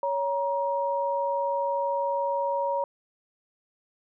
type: tone pair together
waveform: sine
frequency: 558.9 / 946 Hz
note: C#5 / A#5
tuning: +14 / +25 cents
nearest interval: major sixth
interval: 911 cents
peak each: -27 dBFS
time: 0.03-2.84 s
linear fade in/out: 2 ms
effects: none